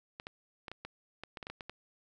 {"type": "clicks", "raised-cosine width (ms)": 0.3, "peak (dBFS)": -26, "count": 12, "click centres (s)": [0.199, 0.269, 0.682, 0.716, 0.85, 1.236, 1.372, 1.428, 1.469, 1.5, 1.608, 1.696], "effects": []}